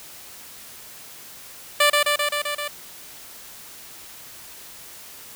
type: tone with echo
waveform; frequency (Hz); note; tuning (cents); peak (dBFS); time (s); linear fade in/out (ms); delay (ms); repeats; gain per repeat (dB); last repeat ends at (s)
10% pulse; 587.3; D5; 0; -6; 1.8-1.9; 5; 130; 6; -2; 2.68
effects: white hiss -42 dBFS RMS until 5.35 s